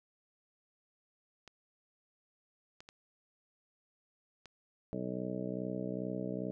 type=clicks; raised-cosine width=0.2 ms; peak=-33 dBFS; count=4; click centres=1.477 / 2.805 / 2.889 / 4.457 s
type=harmonic tone; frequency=62.4 Hz; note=B1; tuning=19 cents sharp; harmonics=2 / 3 / 4 / 5 / 6 / 7 / 8 / 9 / 10; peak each=-46 / -40 / -43 / -43 / -52 / -43 / -53 / -45 / -46 dBFS; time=4.93-6.51 s; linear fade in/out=0 ms
effects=none